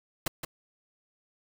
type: noise with echo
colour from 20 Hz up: pink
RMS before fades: -29 dBFS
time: 0.26-0.28 s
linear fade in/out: 5 ms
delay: 170 ms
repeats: 1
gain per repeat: -7 dB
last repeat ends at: 0.45 s
effects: none